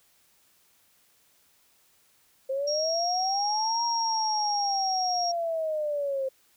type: linear two-way sweep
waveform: sine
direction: up then down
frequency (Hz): 525 to 943 to 525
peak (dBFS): -26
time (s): 2.49-6.29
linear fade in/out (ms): 10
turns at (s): 3.84
type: tone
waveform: sine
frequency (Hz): 5588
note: F8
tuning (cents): 0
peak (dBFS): -28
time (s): 2.67-5.32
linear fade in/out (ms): 10
effects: white hiss -64 dBFS RMS until 6.56 s